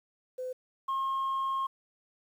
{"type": "tone pair in turn", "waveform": "sine", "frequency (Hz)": [509, 1074.2], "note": ["C5", "C6"], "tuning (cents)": [-48, 45], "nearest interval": "octave + minor second", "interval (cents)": 1293, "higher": "second", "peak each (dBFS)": [-33, -26], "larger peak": "second", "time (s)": [[0.38, 0.53], [0.88, 1.67]], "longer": "second", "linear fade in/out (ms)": 10, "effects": ["tanh soft clip ceiling -27 dBFS", "10-bit"]}